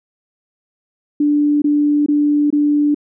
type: tone bursts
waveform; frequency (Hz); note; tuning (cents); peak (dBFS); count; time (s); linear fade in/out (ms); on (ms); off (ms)
sine; 293.7; D4; 0; -11; 4; 1.2-2.946; 5; 420; 22
effects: none